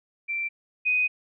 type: tone pair in turn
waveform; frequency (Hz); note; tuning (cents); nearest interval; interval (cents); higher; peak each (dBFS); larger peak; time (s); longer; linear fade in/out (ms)
sine; 2349 / 2497; D7 / D#7; 0 / +6; minor second; 106; second; -26 / -20; second; 0.28-0.49 / 0.85-1.08; second; 20
effects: none